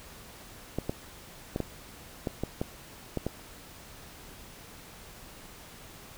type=clicks; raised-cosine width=2 ms; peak=-16 dBFS; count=9; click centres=0.786 / 0.895 / 1.561 / 1.603 / 2.272 / 2.436 / 2.615 / 3.173 / 3.266 s; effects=pink hiss -49 dBFS RMS until 6.17 s